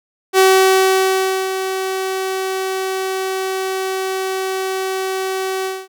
sawtooth tone with ADSR envelope, 379.9 Hz, F#4, 46 cents sharp, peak -4 dBFS, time 0.33-5.88 s, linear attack 53 ms, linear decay 1100 ms, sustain -11 dB, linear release 230 ms, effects none

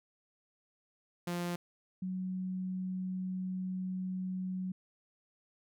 sawtooth / sine tone pair in turn, 174.61 / 185.53 Hz, F3 / F#3, 0 / +5 cents, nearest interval minor second, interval 105 cents, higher second, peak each -30 / -34 dBFS, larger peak first, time 1.27-1.56 / 2.02-4.72 s, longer second, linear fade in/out 5 ms, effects none

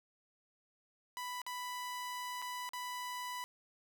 sawtooth tone with dropouts, 991 Hz, B5, 6 cents sharp, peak -36 dBFS, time 1.17-3.44 s, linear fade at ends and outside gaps 0 ms, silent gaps 1.417-1.465 / 2.418-2.423 / 2.691-2.734 s, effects none

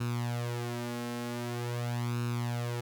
sawtooth tone with flanger, 120 Hz, B2, 49 cents flat, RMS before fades -34 dBFS, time 0-2.81 s, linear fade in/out 10 ms, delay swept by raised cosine 0.75 to 3.75 ms, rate 0.45 Hz, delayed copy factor +0.7, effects none

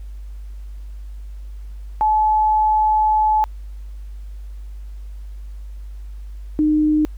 sine tone pair in turn, 860 / 305 Hz, A5 / D#4, -40 / -34 cents, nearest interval octave + tritone, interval 1794 cents, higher first, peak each -13 dBFS, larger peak neither, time 2.01-3.44 / 6.59-7.05 s, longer first, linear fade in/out 0 ms, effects added 50 Hz sine -30 dBFS peak until 7.17 s + pink hiss -58 dBFS RMS until 7.17 s

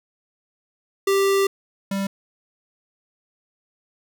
square tone pair in turn, 392.6 / 196.3 Hz, G4 / G3, +3 / +3 cents, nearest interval octave, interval 1200 cents, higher first, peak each -17 / -23 dBFS, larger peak first, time 1.07-1.47 / 1.91-2.07 s, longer first, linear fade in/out 5 ms, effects none

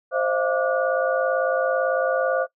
sine tone cluster, 526 / 626 / 684 / 1173 / 1451 Hz, C5 / D#5 / F5 / D6 / F#6, +9 / +10 / -36 / -2 / -34 cents, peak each -22 / -27 / -27 / -30 / -28 dBFS, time 0.11-2.47 s, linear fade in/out 50 ms, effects noise-tail reverb RT60 0.1 s tail -18 dB re dry

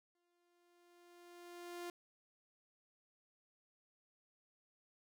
sawtooth tone with exponential growth, 349.2 Hz, F4, in tune, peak -39 dBFS, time 0.15-1.9 s, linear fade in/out 2 ms, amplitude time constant 380 ms, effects none

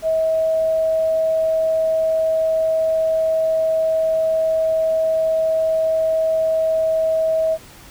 sine tone, 642 Hz, E5, 46 cents flat, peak -15 dBFS, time 0.02-7.58 s, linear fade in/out 50 ms, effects pink hiss -43 dBFS RMS until 7.9 s

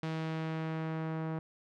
sawtooth tone with low-pass filter sweep, 160 Hz, D#3, 49 cents sharp, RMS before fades -36 dBFS, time 0.03-1.39 s, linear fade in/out 2 ms, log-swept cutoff 4100 to 1300 Hz, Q 0.82, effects none

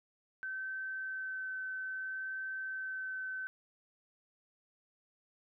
sine tone with vibrato, 1535 Hz, G6, 37 cents flat, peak -37 dBFS, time 0.43-3.47 s, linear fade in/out 0 ms, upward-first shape sine, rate 0.61 Hz, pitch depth 9 cents each way, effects none

